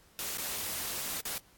white noise with dropouts, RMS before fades -36 dBFS, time 0.19-1.38 s, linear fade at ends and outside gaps 0 ms, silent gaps 0.372-0.382 / 1.206-1.253 s, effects pink hiss -62 dBFS RMS until 1.57 s + AAC 64 kbps

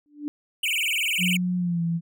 sine tone with exponential growth, 294.1 Hz, D4, 3 cents sharp, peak -24 dBFS, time 0.06-0.28 s, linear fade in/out 0 ms, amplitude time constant 46 ms
square tone with vibrato, 2637 Hz, E7, in tune, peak -23 dBFS, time 0.63-1.37 s, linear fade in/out 5 ms, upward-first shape sine, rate 20 Hz, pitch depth 290 cents each way
sine tone with pitch glide, 180 to 167.95 Hz, F#3 to E3, -47 to +33 cents, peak -22 dBFS, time 1.18-2.01 s, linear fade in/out 50 ms, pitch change -120 cents, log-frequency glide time 1.57-1.82 s
effects none

